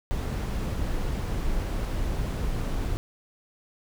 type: noise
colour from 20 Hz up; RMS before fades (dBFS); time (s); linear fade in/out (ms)
brown; -28; 0.11-2.97; 0
effects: none